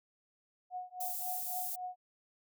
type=tone with tremolo; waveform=sine; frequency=730 Hz; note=F#5; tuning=24 cents flat; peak=-36 dBFS; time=0.7-1.96 s; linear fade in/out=50 ms; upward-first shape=triangle; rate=3.7 Hz; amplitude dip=100%
type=high-pass noise; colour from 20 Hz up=white; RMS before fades=-39 dBFS; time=1-1.76 s; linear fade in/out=10 ms; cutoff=11000 Hz; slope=12 dB/octave
effects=none